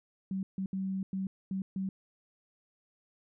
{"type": "tone bursts at uneven times", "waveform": "sine", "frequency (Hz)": 191.3, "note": "G3", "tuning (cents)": -42, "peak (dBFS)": -31, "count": 6, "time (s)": [[0.31, 0.43], [0.58, 0.66], [0.73, 1.03], [1.13, 1.27], [1.51, 1.62], [1.76, 1.89]], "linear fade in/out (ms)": 2, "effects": []}